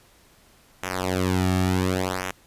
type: tone with flanger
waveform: sawtooth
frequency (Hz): 92.5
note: F#2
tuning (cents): 0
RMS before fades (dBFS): -24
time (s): 0.83-2.31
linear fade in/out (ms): 0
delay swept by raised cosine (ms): 0.22 to 2.02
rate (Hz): 0.69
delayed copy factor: -1
effects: pink hiss -56 dBFS RMS until 2.46 s + resampled to 32000 Hz